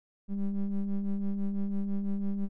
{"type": "ring-modulated tone", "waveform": "triangle", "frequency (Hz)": 98, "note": "G2", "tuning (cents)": 0, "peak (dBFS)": -22, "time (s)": [0.28, 2.49], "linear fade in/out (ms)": 50, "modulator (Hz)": 101, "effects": []}